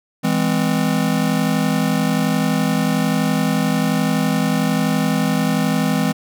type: chord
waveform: square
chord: E augmented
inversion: none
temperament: just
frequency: 164.81 / 206 / 257.5 Hz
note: E3 / G#3 / B#3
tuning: 0 / -14 / -28 cents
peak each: -21 dBFS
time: 0.23-6.13 s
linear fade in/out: 20 ms
effects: none